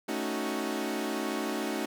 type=chord; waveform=sawtooth; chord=D# half-diminished seventh; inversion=second; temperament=equal; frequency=220 / 277.2 / 311.1 / 370 Hz; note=A3 / C#4 / D#4 / F#4; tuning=0 / 0 / 0 / 0 cents; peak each=-32 dBFS; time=0.08-1.86 s; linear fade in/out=10 ms; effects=none